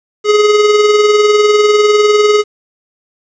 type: tone with tremolo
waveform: square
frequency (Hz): 419.3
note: G#4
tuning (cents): +17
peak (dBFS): -5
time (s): 0.24-2.44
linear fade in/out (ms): 50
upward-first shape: sine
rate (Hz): 20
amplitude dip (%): 45
effects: resampled to 16000 Hz + 7-bit